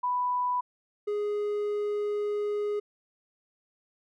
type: tone pair in turn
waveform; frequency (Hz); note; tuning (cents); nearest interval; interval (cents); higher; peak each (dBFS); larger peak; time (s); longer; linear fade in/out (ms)
sine / triangle; 990 / 415; B5 / G#4; +4 / -1; octave + minor third; 1505; first; -25; neither; 0.03-0.61 / 1.07-2.8; second; 10
effects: none